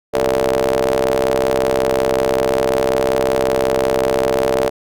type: ring-modulated tone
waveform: sawtooth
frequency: 65.41 Hz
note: C2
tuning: in tune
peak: -7 dBFS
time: 0.13-4.7 s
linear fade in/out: 20 ms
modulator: 513 Hz
effects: none